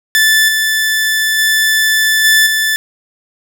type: tone with level steps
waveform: sawtooth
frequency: 1753 Hz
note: A6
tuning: 7 cents flat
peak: -4 / -8 / -6 / -3 / -8 dBFS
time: 0.15-2.76 s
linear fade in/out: 0 ms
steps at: 0.48 / 1.38 / 2.24 / 2.46 s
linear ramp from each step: 10 ms
effects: none